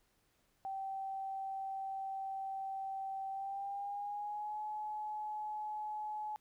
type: tone with pitch glide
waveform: sine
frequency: 775 to 850 Hz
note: G5 to G#5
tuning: -20 to +40 cents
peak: -38 dBFS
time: 0.65-6.36 s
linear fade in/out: 0 ms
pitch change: +160 cents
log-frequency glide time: 3.3-4.6 s
effects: pink hiss -75 dBFS RMS until 6.4 s